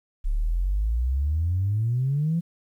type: exponential sweep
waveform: sine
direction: up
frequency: 33.89 to 172.9 Hz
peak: -20 dBFS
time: 0.24-2.41 s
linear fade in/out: 20 ms
effects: tanh soft clip ceiling -16 dBFS + 10-bit